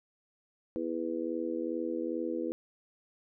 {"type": "harmonic tone", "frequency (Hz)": 82.41, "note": "E2", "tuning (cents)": 0, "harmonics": [3, 4, 5, 6], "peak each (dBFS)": [-39, -34, -40, -37], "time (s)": [0.76, 2.52], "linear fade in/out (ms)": 0, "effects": []}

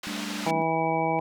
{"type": "band-pass noise", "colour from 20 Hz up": "white", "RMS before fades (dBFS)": -36, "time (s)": [0.03, 0.51], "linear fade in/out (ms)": 5, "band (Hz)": [320, 4200], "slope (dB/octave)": 12}
{"type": "chord", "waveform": "triangle", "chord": "G suspended second", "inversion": "none", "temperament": "just", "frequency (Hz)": [196, 220.5, 294], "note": ["G3", "A3", "D4"], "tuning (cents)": [0, 4, 2], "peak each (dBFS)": -35, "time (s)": [0.07, 0.62], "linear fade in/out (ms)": 0}
{"type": "harmonic tone", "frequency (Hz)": 162.4, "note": "E3", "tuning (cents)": -26, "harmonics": [1, 2, 3, 4, 5, 6], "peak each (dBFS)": [-32, -31, -31, -30, -27, -31], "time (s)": [0.46, 1.2], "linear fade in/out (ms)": 5}
{"type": "tone with vibrato", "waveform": "sine", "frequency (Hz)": 2286, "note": "D7", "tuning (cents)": -47, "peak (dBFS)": -35, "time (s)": [0.47, 1.19], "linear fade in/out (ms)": 0, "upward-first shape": "triangle", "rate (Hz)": 13, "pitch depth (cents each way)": 9}
{"effects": []}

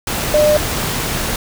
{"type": "tone in noise", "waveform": "sine", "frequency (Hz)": 600, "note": "D5", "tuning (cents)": 37, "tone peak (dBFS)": -9, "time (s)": [0.34, 0.57], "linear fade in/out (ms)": 2, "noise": "pink", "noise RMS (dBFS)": -20, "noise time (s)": [0.07, 1.36], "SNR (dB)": 8, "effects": []}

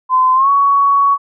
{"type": "tone with pitch glide", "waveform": "sine", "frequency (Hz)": [1027, 1120], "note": ["C6", "C#6"], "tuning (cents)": [-33, 18], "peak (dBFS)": -8, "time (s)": [0.09, 1.18], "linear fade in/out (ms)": 50, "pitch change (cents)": 151, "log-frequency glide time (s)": [0.34, 0.49], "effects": []}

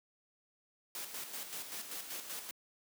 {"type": "noise with tremolo", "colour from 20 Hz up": "white", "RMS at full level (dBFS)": -42, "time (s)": [0.95, 2.51], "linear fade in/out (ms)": 2, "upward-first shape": "square", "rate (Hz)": 5.2, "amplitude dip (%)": 50, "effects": ["high-pass 200 Hz 12 dB/octave"]}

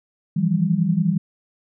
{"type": "tone cluster", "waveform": "sine", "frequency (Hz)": [161.5, 172.5, 198.4], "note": ["E3", "F3", "G3"], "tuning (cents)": [-35, -21, 21], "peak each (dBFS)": -21, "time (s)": [0.36, 1.18], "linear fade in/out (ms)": 10, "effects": []}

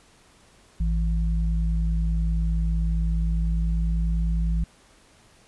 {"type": "tone pair together", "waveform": "sine", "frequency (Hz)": [55.1, 165.1], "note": ["A1", "E3"], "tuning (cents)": [3, 3], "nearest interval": "octave + perfect fifth", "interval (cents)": 1900, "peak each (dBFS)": [-21, -28], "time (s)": [0.8, 4.64], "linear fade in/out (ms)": 5, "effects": ["pink hiss -56 dBFS RMS until 5.47 s", "resampled to 24000 Hz"]}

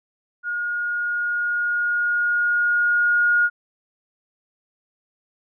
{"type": "tone with level ramp", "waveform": "sine", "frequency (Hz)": 1433, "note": "F6", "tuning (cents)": 44, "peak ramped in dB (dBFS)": [-23, -14], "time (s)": [0.43, 3.5], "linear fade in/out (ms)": 50, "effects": []}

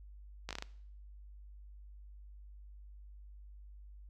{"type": "slowing click train", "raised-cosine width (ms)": 0.2, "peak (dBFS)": -22, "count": 6, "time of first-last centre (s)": [0.49, 0.624], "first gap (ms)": 17, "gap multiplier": 1.23, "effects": ["noise-tail reverb RT60 0.6 s tail -20 dB re dry", "added 50 Hz sine -50 dBFS peak until 4.09 s"]}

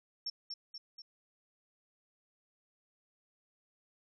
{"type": "tone with echo", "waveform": "sine", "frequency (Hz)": 5440, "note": "F8", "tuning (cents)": -46, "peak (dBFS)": -35, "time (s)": [0.26, 0.3], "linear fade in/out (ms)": 5, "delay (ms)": 240, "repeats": 3, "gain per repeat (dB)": -4, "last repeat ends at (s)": 1.02, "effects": []}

